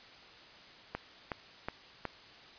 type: click train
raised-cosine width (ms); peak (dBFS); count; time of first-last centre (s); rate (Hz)
0.5; -20; 4; 0.95-2.053; 2.72
effects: white hiss -54 dBFS RMS until 2.58 s + resampled to 11025 Hz